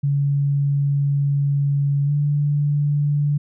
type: tone with pitch glide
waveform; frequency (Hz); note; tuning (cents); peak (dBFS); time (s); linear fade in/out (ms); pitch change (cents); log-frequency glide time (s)
sine; 141.5 to 145.65; C#3 to D3; +36 to -14; -16; 0.03-3.38; 10; +50; 2.05-2.11
effects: none